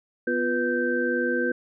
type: tone cluster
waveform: sine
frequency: 248.3 / 350.5 / 491.8 / 1558 Hz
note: B3 / F4 / B4 / G6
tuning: +9 / +6 / -7 / -11 cents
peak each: -28 / -28 / -27 / -27 dBFS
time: 0.27-1.52 s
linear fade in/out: 5 ms
effects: none